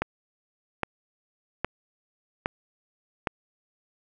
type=click train; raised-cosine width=0.5 ms; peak=-10 dBFS; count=5; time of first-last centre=0.02-3.272 s; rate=1.23 Hz; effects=none